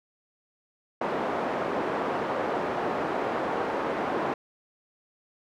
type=band-pass noise; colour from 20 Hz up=pink; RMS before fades=-29 dBFS; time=1.01-4.34 s; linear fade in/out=5 ms; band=350 to 1100 Hz; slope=12 dB/octave; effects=none